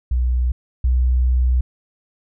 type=tone pair in turn; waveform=sine; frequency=61.74 / 62.53 Hz; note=B1 / B1; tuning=0 / +22 cents; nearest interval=unison; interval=22 cents; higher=second; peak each=-15 / -13 dBFS; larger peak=second; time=0.11-0.52 / 0.84-1.61 s; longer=second; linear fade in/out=5 ms; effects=none